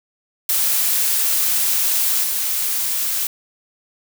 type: noise with level steps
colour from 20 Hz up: blue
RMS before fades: -18 / -21 dBFS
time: 0.49-3.27 s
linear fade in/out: 2 ms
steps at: 2.23 s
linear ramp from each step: 10 ms
effects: none